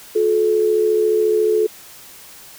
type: tone pair together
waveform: sine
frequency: 357.6 / 431.8 Hz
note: F4 / A4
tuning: +41 / -33 cents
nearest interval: minor third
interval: 326 cents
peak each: -20 / -14 dBFS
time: 0.15-1.67 s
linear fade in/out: 10 ms
effects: white hiss -41 dBFS RMS until 2.58 s